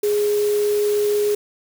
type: tone in noise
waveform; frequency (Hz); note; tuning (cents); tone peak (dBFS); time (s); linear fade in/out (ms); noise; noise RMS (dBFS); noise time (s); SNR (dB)
sine; 415.3; G#4; 0; -16; 0.03-1.35; 5; white; -33; 0.03-1.35; +14
effects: none